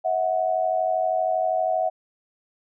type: tone pair together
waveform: sine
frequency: 644 / 736.6 Hz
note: E5 / F#5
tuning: -41 / -8 cents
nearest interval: major second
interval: 233 cents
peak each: -23 dBFS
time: 0.04-1.9 s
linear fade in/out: 20 ms
effects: none